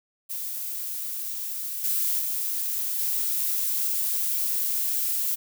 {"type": "noise with level steps", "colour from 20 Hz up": "violet", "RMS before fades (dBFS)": [-32, -25, -28, -26], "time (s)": [0.29, 5.36], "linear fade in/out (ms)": 20, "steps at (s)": [1.84, 2.19, 2.99], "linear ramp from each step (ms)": 2, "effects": []}